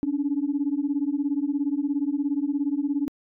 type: beating tone pair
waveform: sine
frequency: 277.2 / 294.2 Hz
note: C#4 / D4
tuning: 0 / +3 cents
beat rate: 17 Hz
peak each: -25 dBFS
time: 0.03-3.08 s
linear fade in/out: 0 ms
effects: tanh soft clip ceiling -15 dBFS